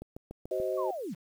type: click train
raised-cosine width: 2 ms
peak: -28 dBFS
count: 5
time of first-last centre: 0.02-0.601 s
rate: 6.89 Hz
type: chord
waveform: sine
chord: C diminished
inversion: second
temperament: just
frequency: 376.7 / 523.3 / 627.9 Hz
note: Gb4 / C5 / Eb5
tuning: +31 / 0 / +16 cents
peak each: -33 dBFS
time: 0.51-0.91 s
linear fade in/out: 5 ms
type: linear sweep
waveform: sine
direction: down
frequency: 1154 to 130.4 Hz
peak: -34 dBFS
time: 0.77-1.15 s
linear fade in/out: 20 ms
effects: 9-bit